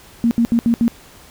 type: tone bursts at uneven times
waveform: sine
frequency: 233.1 Hz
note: A#3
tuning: in tune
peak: -11 dBFS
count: 5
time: 0.24-0.31 / 0.38-0.45 / 0.52-0.59 / 0.66-0.74 / 0.81-0.88 s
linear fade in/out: 0 ms
effects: pink hiss -44 dBFS RMS until 1.3 s